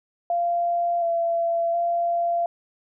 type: tone with pitch steps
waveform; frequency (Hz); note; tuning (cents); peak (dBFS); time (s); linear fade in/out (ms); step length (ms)
sine; 691 / 676 / 687; F5 / E5 / F5; -19 / +43 / -29; -20; 0.3-2.46; 2; 720
effects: none